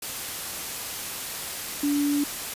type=tone in noise; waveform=sine; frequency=288.4 Hz; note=D4; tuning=31 cents flat; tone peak=-21 dBFS; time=1.83-2.24 s; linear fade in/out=5 ms; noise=white; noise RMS=-33 dBFS; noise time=0.02-2.54 s; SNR=+9 dB; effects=resampled to 32000 Hz